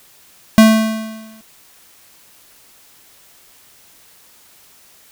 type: tone with exponential decay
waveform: square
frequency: 220 Hz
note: A3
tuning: in tune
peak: -3 dBFS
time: 0.58-1.41 s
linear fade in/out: 0 ms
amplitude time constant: 180 ms
effects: white hiss -48 dBFS RMS until 5.11 s